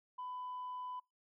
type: tone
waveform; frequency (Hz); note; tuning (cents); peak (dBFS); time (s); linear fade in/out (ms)
sine; 1000; B5; +21; -40; 0.18-1; 10
effects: noise-tail reverb RT60 0.2 s tail -26 dB re dry + tanh soft clip ceiling -38 dBFS